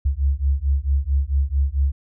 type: beating tone pair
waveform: sine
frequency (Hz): 67.1 / 71.6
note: C2 / D2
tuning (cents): +44 / -43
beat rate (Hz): 4.5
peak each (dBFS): -20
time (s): 0.05-1.92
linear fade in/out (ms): 10
effects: none